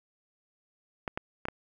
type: clicks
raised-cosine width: 0.5 ms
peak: -17 dBFS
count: 4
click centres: 1.078 / 1.175 / 1.454 / 1.485 s
effects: 9-bit